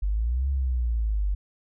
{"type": "exponential two-way sweep", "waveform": "sine", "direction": "up then down", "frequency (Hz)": [47.66, 69.3, 47.66], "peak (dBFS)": -22, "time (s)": [0.02, 1.35], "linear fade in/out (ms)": 10, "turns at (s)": 0.49, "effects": []}